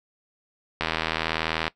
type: click train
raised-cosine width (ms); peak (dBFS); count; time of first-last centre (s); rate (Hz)
0.3; -8; 71; 0.81-1.68; 80.5
effects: noise-tail reverb RT60 0.1 s tail -19 dB re dry